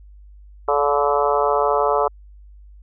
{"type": "harmonic tone with a mistuned harmonic", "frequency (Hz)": 144.5, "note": "D3", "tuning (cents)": -28, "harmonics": [3, 4, 5, 6, 7, 8, 9], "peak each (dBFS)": [-21, -22, -23, -24, -24, -25, -26], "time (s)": [0.68, 2.08], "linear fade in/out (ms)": 5, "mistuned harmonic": 5, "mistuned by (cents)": -26, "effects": ["added 50 Hz sine -41 dBFS peak until 2.82 s"]}